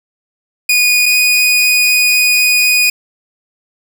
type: tone pair in turn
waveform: sawtooth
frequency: 2463 / 2476 Hz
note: D#7 / D#7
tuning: -18 / -9 cents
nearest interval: unison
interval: 9 cents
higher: second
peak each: -5 dBFS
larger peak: neither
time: 0.69-1.06 / 1.06-2.9 s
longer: second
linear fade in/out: 5 ms
effects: 7-bit